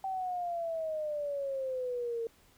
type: exponential sweep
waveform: sine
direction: down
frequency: 774 to 454.1 Hz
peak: -32 dBFS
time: 0.04-2.27 s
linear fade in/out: 2 ms
effects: pink hiss -64 dBFS RMS until 2.57 s